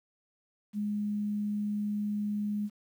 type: tone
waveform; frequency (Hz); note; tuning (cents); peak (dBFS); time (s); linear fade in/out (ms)
sine; 207.7; G#3; 0; -29; 0.73-2.7; 50
effects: 10-bit